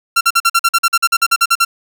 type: tone bursts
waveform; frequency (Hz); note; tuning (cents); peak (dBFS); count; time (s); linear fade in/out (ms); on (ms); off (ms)
sawtooth; 1365; F6; -40; -5; 16; 0.16-1.65; 10; 50; 46
effects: none